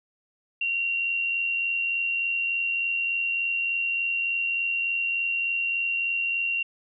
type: tone with amplitude modulation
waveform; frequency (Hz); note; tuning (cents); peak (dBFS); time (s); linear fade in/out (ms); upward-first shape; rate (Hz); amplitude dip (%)
sine; 2754; F7; -25; -22; 0.61-6.63; 5; sine; 83.4; 35
effects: none